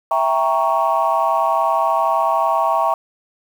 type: chord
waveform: sine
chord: E diminished seventh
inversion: none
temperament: equal with one note detuned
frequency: 659.3 / 789.9 / 932.3 / 1108.7 Hz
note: E5 / G5 / Bb5 / Db6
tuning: 0 / +13 / 0 / 0 cents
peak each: -19 / -20 / -19 / -19 dBFS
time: 0.11-2.94 s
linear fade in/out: 2 ms
effects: tanh soft clip ceiling -6 dBFS + 7-bit